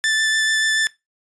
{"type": "tone with vibrato", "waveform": "sawtooth", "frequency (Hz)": 1760, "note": "A6", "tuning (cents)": 0, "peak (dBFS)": -13, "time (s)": [0.04, 0.87], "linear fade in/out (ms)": 0, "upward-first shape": "sine", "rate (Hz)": 6.9, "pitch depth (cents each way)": 10, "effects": ["noise-tail reverb RT60 0.2 s tail -20 dB re dry", "resampled to 22050 Hz"]}